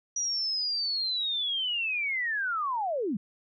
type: linear sweep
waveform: sine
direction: down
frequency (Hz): 5830 to 174.61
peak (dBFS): -27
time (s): 0.16-3.17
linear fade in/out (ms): 5
effects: none